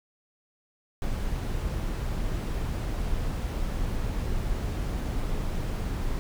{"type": "noise", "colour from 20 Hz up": "brown", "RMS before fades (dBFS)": -29, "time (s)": [1.02, 6.19], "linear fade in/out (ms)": 0, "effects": []}